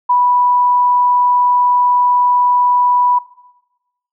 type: tone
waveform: sine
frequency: 984 Hz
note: B5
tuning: 7 cents flat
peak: -9 dBFS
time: 0.09-3.19 s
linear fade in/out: 10 ms
effects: noise-tail reverb RT60 1.0 s tail -17 dB re dry